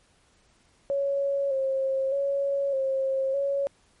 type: tone with vibrato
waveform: sine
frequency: 546 Hz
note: C#5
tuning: 26 cents flat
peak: -23 dBFS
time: 0.9-3.67 s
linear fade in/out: 0 ms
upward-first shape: square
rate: 0.82 Hz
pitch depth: 35 cents each way
effects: pink hiss -63 dBFS RMS until 4 s + MP3 48 kbps